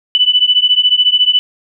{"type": "beating tone pair", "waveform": "sine", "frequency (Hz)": [2977, 2991], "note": ["F#7", "F#7"], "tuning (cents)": [10, 18], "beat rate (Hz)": 14, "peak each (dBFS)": [-11, -11], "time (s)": [0.15, 1.39], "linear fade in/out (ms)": 0, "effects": []}